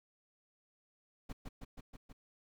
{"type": "noise with echo", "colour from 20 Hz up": "brown", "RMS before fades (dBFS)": -43, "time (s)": [1.29, 1.33], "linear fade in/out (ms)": 10, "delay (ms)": 160, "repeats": 5, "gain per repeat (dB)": -2, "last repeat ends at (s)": 2.13, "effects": []}